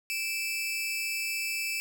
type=tone pair together; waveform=sawtooth; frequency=2341 / 2628 Hz; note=D7 / E7; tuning=-6 / -6 cents; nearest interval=major second; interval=200 cents; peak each=-32 / -28 dBFS; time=0.1-1.8 s; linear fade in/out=0 ms; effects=none